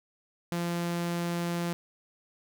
sawtooth tone, 172.1 Hz, F3, 25 cents flat, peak -25 dBFS, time 0.52-1.73 s, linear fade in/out 0 ms, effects none

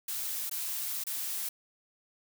blue noise with dropouts, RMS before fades -35 dBFS, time 0.08-1.49 s, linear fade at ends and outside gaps 5 ms, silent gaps 0.496-0.512 / 1.039-1.067 s, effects none

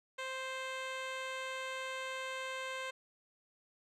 10% pulse tone with low-pass filter, 523.3 Hz, C5, in tune, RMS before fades -41 dBFS, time 0.18-2.91 s, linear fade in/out 10 ms, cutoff 6900 Hz, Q 0.59, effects none

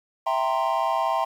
triangle chord, C dominant seventh, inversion first, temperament equal with one note detuned, 659.3 / 784 / 929.1 / 1046.5 Hz, E5 / G5 / Bb5 / C6, 0 / 0 / -6 / 0 cents, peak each -25 dBFS, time 0.26-1.25 s, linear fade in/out 10 ms, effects 9-bit

